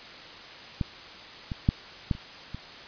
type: clicks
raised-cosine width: 5 ms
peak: -14 / -19 / -8 / -12 / -29 / -23 dBFS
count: 6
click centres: 0.812 / 1.518 / 1.689 / 2.112 / 2.151 / 2.546 s
effects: white hiss -44 dBFS RMS until 2.87 s + resampled to 11025 Hz